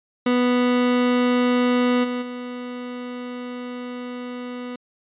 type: tone with level steps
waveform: 30% pulse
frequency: 246.9 Hz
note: B3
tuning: in tune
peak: -14 / -21 / -27 dBFS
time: 0.26-4.76 s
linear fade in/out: 5 ms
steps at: 2.03 / 2.21 s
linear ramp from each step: 20 ms
effects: resampled to 8000 Hz